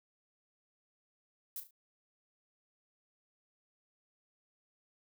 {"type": "noise with echo", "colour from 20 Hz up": "violet", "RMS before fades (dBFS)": -41, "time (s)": [1.56, 1.6], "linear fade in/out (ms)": 2, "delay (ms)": 36, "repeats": 3, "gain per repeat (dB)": -9, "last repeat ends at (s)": 1.708, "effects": []}